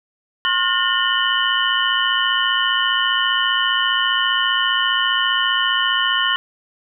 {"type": "tone cluster", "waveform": "sine", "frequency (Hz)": [1070, 1429, 1818, 2940, 3055], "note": ["C6", "F6", "A#6", "F#7", "G7"], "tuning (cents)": [38, 39, -44, -12, -45], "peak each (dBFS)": -22, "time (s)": [0.45, 6.36], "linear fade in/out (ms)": 0, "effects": []}